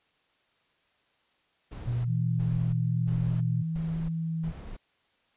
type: noise bursts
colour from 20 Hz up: brown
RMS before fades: -40 dBFS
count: 5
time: 1.71-4.77 s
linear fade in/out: 10 ms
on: 340 ms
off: 340 ms
type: tone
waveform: sine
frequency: 120 Hz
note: B2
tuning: 49 cents flat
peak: -26 dBFS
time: 1.86-3.63 s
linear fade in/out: 20 ms
type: tone with vibrato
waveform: sine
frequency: 162.8 Hz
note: E3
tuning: 21 cents flat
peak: -28 dBFS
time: 2.06-4.53 s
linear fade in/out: 50 ms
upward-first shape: sine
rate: 1.1 Hz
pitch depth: 8 cents each way
effects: white hiss -69 dBFS RMS until 5.36 s + resampled to 8000 Hz